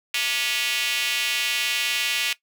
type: tone with high-pass filter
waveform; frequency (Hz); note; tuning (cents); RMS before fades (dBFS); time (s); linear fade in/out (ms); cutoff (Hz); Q
square; 130.1; C3; -9; -24; 0.14-2.33; 2; 2600; 2.7
effects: noise-tail reverb RT60 0.1 s tail -18 dB re dry